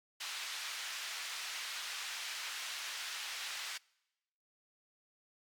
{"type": "band-pass noise", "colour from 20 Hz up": "white", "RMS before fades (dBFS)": -42, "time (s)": [0.2, 3.78], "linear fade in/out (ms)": 10, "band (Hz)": [1300, 4500], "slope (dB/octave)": 12, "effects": ["noise-tail reverb RT60 1.0 s tail -26 dB re dry", "MP3 96 kbps"]}